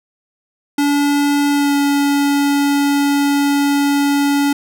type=tone with pitch glide; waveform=square; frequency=287 to 284 Hz; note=D4 to C#4; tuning=-40 to +42 cents; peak=-13 dBFS; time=0.78-4.53 s; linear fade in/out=5 ms; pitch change=-18 cents; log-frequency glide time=1.51-1.75 s; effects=none